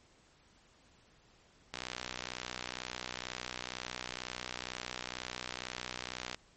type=click train; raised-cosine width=0.2 ms; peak=-20 dBFS; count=287; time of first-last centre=1.74-6.345 s; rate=62.1 Hz; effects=pink hiss -65 dBFS RMS until 6.56 s + MP3 32 kbps